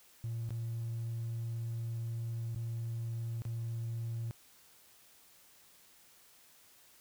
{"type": "tone with dropouts", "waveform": "triangle", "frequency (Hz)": 115.3, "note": "A#2", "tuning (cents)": -19, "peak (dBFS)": -32, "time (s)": [0.24, 4.31], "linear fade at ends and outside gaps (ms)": 0, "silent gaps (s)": [[0.491, 0.506], [2.547, 2.56], [3.42, 3.452]], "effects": ["tanh soft clip ceiling -31 dBFS", "white hiss -62 dBFS RMS until 7 s"]}